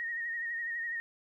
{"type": "tone with vibrato", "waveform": "sine", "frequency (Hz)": 1864.7, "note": "A#6", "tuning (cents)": 0, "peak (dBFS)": -33, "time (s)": [0, 1], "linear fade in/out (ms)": 0, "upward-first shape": "triangle", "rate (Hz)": 12, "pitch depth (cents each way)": 50, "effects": ["12-bit"]}